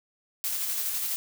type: noise with tremolo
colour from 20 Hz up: blue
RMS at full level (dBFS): -29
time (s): 0.44-1.16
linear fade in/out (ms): 0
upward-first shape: square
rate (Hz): 12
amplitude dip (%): 25
effects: none